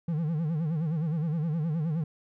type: tone with vibrato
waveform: triangle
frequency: 159.4 Hz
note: D#3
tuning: 42 cents sharp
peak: -24 dBFS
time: 0.08-2.04 s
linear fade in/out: 5 ms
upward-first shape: sine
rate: 9.6 Hz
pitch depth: 130 cents each way
effects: none